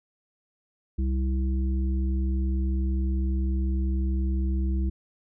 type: harmonic tone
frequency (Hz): 65.41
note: C2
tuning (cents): 0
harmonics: 1 / 3 / 5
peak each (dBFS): -23 / -33 / -36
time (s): 0.98-4.9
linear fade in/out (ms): 10
effects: none